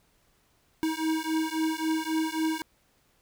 square beating tone pair, 316.4 / 320.1 Hz, D#4 / D#4, +29 / +49 cents, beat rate 3.7 Hz, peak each -30 dBFS, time 0.83-2.62 s, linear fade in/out 0 ms, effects pink hiss -67 dBFS RMS until 3.21 s

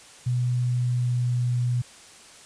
sine tone with pitch glide, 123.47 to 122.48 Hz, B2 to B2, 0 to -14 cents, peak -21 dBFS, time 0.26-1.82 s, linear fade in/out 10 ms, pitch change -14 cents, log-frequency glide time 0.54-1.5 s, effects white hiss -48 dBFS RMS until 2.45 s + resampled to 22050 Hz

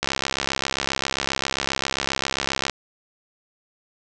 click train, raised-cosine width 0.2 ms, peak -4 dBFS, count 181, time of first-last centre 0.03-2.697 s, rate 67.5 Hz, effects resampled to 22050 Hz + 7-bit

